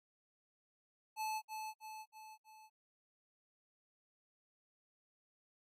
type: tone with echo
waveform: square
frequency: 868 Hz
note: A5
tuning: 24 cents flat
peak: -38 dBFS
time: 1.16-1.42 s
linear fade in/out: 50 ms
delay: 320 ms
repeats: 4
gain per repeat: -5 dB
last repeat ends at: 2.7 s
effects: AAC 48 kbps